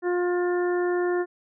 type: harmonic tone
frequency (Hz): 354.9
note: F4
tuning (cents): +28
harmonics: 1 / 2 / 3 / 4 / 5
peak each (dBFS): -22 / -33 / -37 / -37 / -36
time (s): 0.02-1.26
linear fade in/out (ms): 50
effects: none